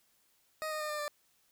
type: tone with pitch steps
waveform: 20% pulse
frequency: 625 / 616.4 / 607.9 / 599.5 / 591.3 Hz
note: D#5 / D#5 / D#5 / D5 / D5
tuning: +8 / -16 / -40 / +36 / +12 cents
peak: -30 dBFS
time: 0.62-1.08 s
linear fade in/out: 0 ms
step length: 92 ms
effects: white hiss -71 dBFS RMS until 1.51 s